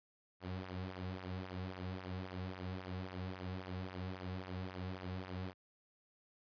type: tone with flanger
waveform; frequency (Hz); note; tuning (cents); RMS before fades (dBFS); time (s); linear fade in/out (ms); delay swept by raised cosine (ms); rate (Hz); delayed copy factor
sawtooth; 92.5; F#2; 0; -44; 0.4-5.54; 50; 0.21 to 3.31; 3.7; -0.7
effects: resampled to 11025 Hz